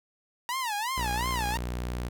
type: tone with vibrato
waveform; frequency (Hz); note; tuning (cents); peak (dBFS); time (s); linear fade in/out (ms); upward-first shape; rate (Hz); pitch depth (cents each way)
sawtooth; 932.3; A#5; 0; -25; 0.49-1.57; 0; sine; 2.8; 230
type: tone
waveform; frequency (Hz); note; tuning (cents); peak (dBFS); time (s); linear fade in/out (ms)
sawtooth; 60.6; B1; -32; -27; 0.97-2.09; 10
effects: none